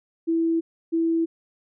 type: tone pair in turn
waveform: sine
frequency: 329.6 / 329.6 Hz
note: E4 / E4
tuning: 0 / 0 cents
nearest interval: unison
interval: 0 cents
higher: neither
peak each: -19 dBFS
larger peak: neither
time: 0.27-0.61 / 0.92-1.26 s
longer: neither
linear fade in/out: 20 ms
effects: none